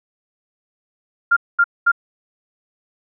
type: tone bursts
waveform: sine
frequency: 1396.9 Hz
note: F6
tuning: in tune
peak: -10 dBFS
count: 3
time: 1.31-1.918 s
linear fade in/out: 10 ms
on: 56 ms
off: 220 ms
effects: none